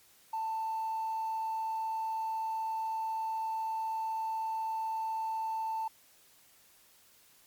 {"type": "tone with hard clipping", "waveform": "sine", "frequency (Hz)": 888, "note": "A5", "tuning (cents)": 16, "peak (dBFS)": -32, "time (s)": [0.33, 5.88], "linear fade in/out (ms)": 5, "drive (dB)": 1, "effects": ["white hiss -62 dBFS RMS until 7.46 s", "MP3 96 kbps"]}